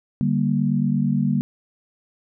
sine chord, G minor, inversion second, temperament just, 147 / 196 / 235.2 Hz, D3 / G3 / Bb3, +2 / 0 / +16 cents, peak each -22 dBFS, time 0.21-1.41 s, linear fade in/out 0 ms, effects none

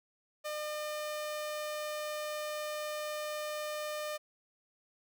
sawtooth tone, 604 Hz, D5, 48 cents sharp, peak -32 dBFS, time 0.44-4.18 s, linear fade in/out 20 ms, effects none

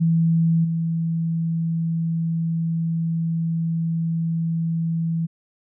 sine tone with level steps, 164.81 Hz, E3, in tune, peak -15 / -20 dBFS, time 0-5.27 s, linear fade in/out 20 ms, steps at 0.64 s, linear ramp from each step 10 ms, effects none

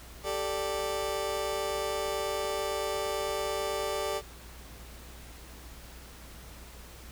30% pulse chord, G suspended second, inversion none, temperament just, 392 / 441 / 588 Hz, G4 / A4 / D5, 0 / +4 / +2 cents, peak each -33 / -33 / -31 dBFS, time 0.23-4.22 s, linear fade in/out 50 ms, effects added 60 Hz sine -48 dBFS peak until 7.11 s + pink hiss -50 dBFS RMS until 7.11 s

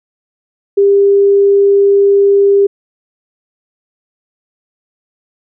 sine tone, 399.3 Hz, G4, 32 cents sharp, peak -5 dBFS, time 0.77-2.67 s, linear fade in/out 10 ms, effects none

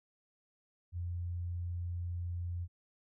sine tone, 87.31 Hz, F2, in tune, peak -35 dBFS, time 0.92-2.68 s, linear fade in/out 50 ms, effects none

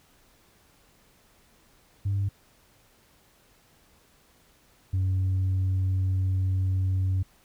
sine tone pair in turn, 99 / 94.04 Hz, G2 / F#2, +18 / +29 cents, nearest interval minor second, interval 89 cents, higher first, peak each -22 / -20 dBFS, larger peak second, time 2.05-2.29 / 4.93-7.23 s, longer second, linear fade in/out 10 ms, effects tanh soft clip ceiling -21 dBFS + pink hiss -61 dBFS RMS until 7.44 s

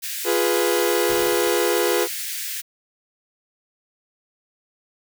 white high-pass noise, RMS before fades -29 dBFS, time 0.02-2.62 s, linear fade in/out 20 ms, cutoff 1600 Hz, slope 48 dB/octave
40% pulse chord, F diminished, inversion none, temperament equal, 349.2 / 415.3 / 493.9 Hz, F4 / Ab4 / Cb5, 0 / 0 / 0 cents, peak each -22 dBFS, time 0.24-2.08 s, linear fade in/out 50 ms
pink noise with exponential decay, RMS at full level -33 dBFS, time 1.09-2.06 s, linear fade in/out 5 ms, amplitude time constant 210 ms
effects none

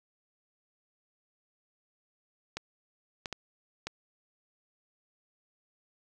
clicks, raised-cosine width 0.2 ms, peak -18 dBFS, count 4, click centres 2.57 / 3.258 / 3.327 / 3.87 s, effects none

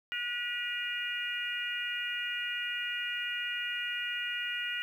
harmonic tone with a mistuned harmonic, 484.3 Hz, B4, 34 cents flat, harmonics 3 / 4 / 5 / 6, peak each -38 / -38 / -40 / -36 dBFS, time 0.12-4.82 s, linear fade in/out 0 ms, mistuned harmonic 6, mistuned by -38 cents, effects 10-bit

